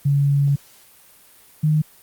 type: tone pair in turn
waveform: sine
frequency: 141.3 / 153.4 Hz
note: C#3 / D#3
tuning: +34 / -24 cents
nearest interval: minor second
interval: 142 cents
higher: second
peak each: -14 dBFS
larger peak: neither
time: 0.05-0.56 / 1.63-1.82 s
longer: first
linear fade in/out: 10 ms
effects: white hiss -50 dBFS RMS until 2.02 s + Opus 32 kbps